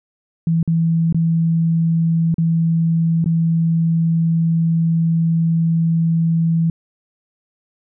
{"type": "tone with dropouts", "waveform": "sine", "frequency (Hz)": 164.81, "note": "E3", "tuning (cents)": 0, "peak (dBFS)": -13, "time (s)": [0.47, 6.7], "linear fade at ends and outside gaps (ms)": 2, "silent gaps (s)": [[0.629, 0.676], [1.126, 1.145], [2.343, 2.382], [3.243, 3.259]], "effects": []}